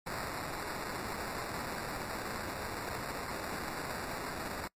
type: noise with sample-and-hold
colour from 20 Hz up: white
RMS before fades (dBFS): -39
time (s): 0.06-4.68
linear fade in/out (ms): 10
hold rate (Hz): 3150
effects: noise-tail reverb RT60 0.1 s tail -24 dB re dry + MP3 64 kbps